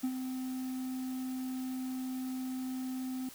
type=tone with ADSR envelope; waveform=triangle; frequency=257.8 Hz; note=C4; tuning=26 cents flat; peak=-26 dBFS; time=0.03-3.29 s; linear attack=11 ms; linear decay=65 ms; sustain=-7 dB; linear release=3 ms; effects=white hiss -52 dBFS RMS until 3.34 s